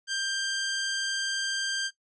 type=tone; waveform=15% pulse; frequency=1583 Hz; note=G6; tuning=17 cents sharp; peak=-21 dBFS; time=0.07-1.91 s; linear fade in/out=50 ms; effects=noise-tail reverb RT60 0.1 s tail -19 dB re dry + resampled to 22050 Hz